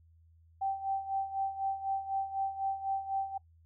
sine tone with tremolo, 779 Hz, G5, 11 cents flat, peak -28 dBFS, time 0.61-3.38 s, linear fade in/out 10 ms, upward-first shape sine, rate 4 Hz, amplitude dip 75%, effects noise-tail reverb RT60 0.1 s tail -22 dB re dry + added 82 Hz sine -59 dBFS peak until 3.65 s

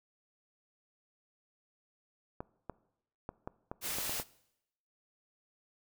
clicks, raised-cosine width 1 ms, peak -25 dBFS, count 8, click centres 2.405 / 2.697 / 3.291 / 3.475 / 3.715 / 3.985 / 4.095 / 4.199 s
white noise, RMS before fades -37 dBFS, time 3.81-4.24 s, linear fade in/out 50 ms
effects noise-tail reverb RT60 0.8 s tail -21 dB re dry

